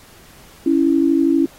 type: tone pair together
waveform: sine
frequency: 278.1 / 330.5 Hz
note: C#4 / E4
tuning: +6 / +5 cents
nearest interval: minor third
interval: 299 cents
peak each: -15 dBFS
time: 0.66-1.46 s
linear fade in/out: 5 ms
effects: pink hiss -46 dBFS RMS until 1.58 s + AAC 48 kbps